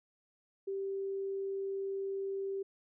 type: tone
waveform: sine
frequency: 390.7 Hz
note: G4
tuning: 6 cents flat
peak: -34 dBFS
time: 0.67-2.63 s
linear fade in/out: 10 ms
effects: none